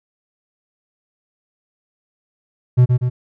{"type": "tone with echo", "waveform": "triangle", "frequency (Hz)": 124.4, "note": "B2", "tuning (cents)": 13, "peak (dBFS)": -5, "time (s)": [2.77, 2.86], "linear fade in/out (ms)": 20, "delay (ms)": 120, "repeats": 2, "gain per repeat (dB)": -4, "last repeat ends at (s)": 3.1, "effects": []}